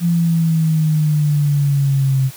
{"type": "exponential sweep", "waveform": "sine", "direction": "down", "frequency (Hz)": [172.3, 131.6], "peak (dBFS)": -12, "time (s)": [0, 2.31], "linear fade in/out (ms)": 50, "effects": ["white hiss -38 dBFS RMS until 2.36 s"]}